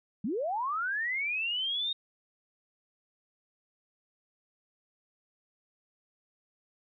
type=linear sweep; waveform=sine; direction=up; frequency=178.9 to 3729 Hz; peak=-29 dBFS; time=0.24-1.93 s; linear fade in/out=5 ms; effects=none